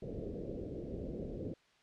white low-pass noise, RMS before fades -42 dBFS, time 0.02-1.54 s, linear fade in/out 5 ms, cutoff 530 Hz, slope 48 dB/octave, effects white hiss -68 dBFS RMS until 1.82 s + low-pass 4000 Hz 12 dB/octave

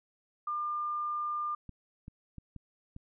sine tone, 1200 Hz, D6, 37 cents sharp, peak -31 dBFS, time 0.47-1.55 s, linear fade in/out 5 ms
clicks, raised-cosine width 5 ms, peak -32 dBFS, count 5, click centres 1.693 / 2.081 / 2.383 / 2.563 / 2.964 s
effects none

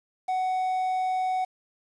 triangle tone with quantisation, 745 Hz, F#5, 12 cents sharp, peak -22 dBFS, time 0.28-1.45 s, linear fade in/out 10 ms, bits 8, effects resampled to 22050 Hz

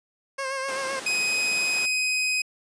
15% pulse tone with vibrato, 536 Hz, C5, 42 cents sharp, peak -21 dBFS, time 0.38-1 s, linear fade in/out 10 ms, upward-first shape sine, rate 7.8 Hz, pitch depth 40 cents each way
pink noise, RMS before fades -35 dBFS, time 0.68-1.86 s, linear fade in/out 5 ms
sawtooth tone, 2512 Hz, D#7, 16 cents sharp, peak -19 dBFS, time 1.06-2.42 s, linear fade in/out 5 ms
effects high-pass 300 Hz 12 dB/octave + resampled to 22050 Hz

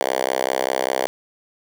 5% pulse tone with high-pass filter, 65.1 Hz, C2, 8 cents flat, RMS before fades -22 dBFS, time 0.01-1.07 s, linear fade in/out 0 ms, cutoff 540 Hz, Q 1.6, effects none

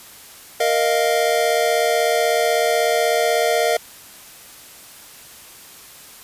square chord, Bb suspended fourth, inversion none, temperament equal, 466.2 / 622.3 / 698.5 Hz, Bb4 / Eb5 / F5, 0 / 0 / 0 cents, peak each -21 dBFS, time 0.6-3.77 s, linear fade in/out 5 ms, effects white hiss -42 dBFS RMS until 6.23 s + resampled to 32000 Hz

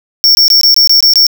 square tone bursts, 5470 Hz, F8, 37 cents flat, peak -4 dBFS, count 8, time 0.24-1.267 s, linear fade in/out 0 ms, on 110 ms, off 21 ms, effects none

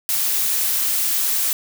blue noise, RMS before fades -20 dBFS, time 0.09-1.53 s, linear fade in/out 0 ms, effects none

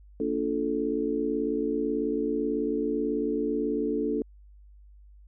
sine chord, Bb major seventh, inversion none, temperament just, 233.1 / 291.4 / 349.6 / 437 Hz, Bb3 / D4 / F4 / A4, 0 / -13 / +2 / -12 cents, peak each -33 / -29 / -34 / -29 dBFS, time 0.2-4.22 s, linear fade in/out 2 ms, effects added 50 Hz sine -49 dBFS peak until 5.27 s

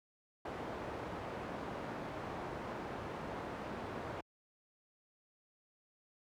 white low-pass noise, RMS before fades -43 dBFS, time 0.45-4.21 s, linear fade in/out 5 ms, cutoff 880 Hz, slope 12 dB/octave, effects high-pass 60 Hz 12 dB/octave

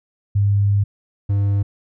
sine / triangle tone pair in turn, 101 / 100.36 Hz, G#2 / G2, -48 / +41 cents, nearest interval unison, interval 11 cents, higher first, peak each -13 dBFS, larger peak neither, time 0.35-0.84 / 1.29-1.63 s, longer first, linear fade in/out 10 ms, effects none

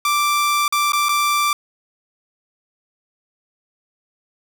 sawtooth tone with dropouts, 1174.7 Hz, D6, in tune, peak -12 dBFS, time 0.05-1.53 s, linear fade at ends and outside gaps 2 ms, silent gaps 0.68-0.724 / 0.921-0.932 / 1.086-1.091 s, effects none

